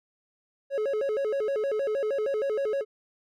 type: tone with vibrato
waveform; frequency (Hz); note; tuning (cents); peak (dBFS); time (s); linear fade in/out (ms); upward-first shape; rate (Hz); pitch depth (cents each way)
triangle; 486.9; B4; -25; -23; 0.7-2.85; 50; square; 6.4; 220
effects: none